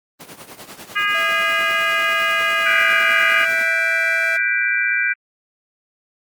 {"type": "noise with tremolo", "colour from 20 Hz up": "pink", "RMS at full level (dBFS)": -33, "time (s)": [0.19, 3.64], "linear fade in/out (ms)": 20, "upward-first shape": "triangle", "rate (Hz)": 10, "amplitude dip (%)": 80}
{"type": "harmonic tone", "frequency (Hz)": 410, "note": "G#4", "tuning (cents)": -22, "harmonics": [3, 4, 5, 6, 7], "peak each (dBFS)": [-22, -20, -23, -24, -26], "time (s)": [0.95, 3.46], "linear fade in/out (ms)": 20}
{"type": "tone", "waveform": "sawtooth", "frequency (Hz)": 659.3, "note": "E5", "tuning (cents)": 0, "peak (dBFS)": -23, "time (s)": [1.14, 4.37], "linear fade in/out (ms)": 10}
{"type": "chord", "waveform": "sine", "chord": "G major seventh", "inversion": "third", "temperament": "equal with one note detuned", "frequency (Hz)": [1480, 1595.4, 1975.5, 2349], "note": ["F#6", "G6", "B6", "D7"], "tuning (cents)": [0, 30, 0, 0], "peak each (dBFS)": [-22, -21, -24, -20], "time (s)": [2.65, 5.14], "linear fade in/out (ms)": 20}
{"effects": ["high-pass 200 Hz 12 dB/octave", "Opus 24 kbps"]}